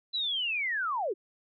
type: linear sweep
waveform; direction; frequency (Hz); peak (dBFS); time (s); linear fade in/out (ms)
sine; down; 4026 to 329.6; -28; 0.13-1.14; 20
effects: none